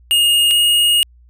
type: tone pair in turn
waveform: square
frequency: 2848 / 2864 Hz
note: F7 / F7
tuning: +33 / +43 cents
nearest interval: unison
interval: 10 cents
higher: second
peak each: -11 dBFS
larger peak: neither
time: 0.11-0.51 / 0.51-1.03 s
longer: second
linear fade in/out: 0 ms
effects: added 60 Hz sine -44 dBFS peak until 1.29 s + resampled to 32000 Hz